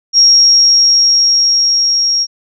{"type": "tone with level ramp", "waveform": "sine", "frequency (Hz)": 5588, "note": "F8", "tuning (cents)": 0, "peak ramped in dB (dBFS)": [-3, -10], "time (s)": [0.13, 2.27], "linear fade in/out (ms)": 50, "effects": []}